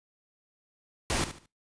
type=noise with echo; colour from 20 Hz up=pink; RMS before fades=-28 dBFS; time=1.1-1.24 s; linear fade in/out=0 ms; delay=73 ms; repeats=3; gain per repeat=-11 dB; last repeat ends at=1.459 s; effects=noise-tail reverb RT60 0.2 s tail -20 dB re dry + resampled to 22050 Hz